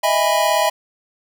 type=chord; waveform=square; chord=E major seventh; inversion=third; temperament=equal with one note detuned; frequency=622.3 / 659.3 / 819.2 / 987.8 Hz; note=D#5 / E5 / G#5 / B5; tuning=0 / 0 / -24 / 0 cents; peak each=-21 dBFS; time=0.03-0.7 s; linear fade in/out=10 ms; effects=none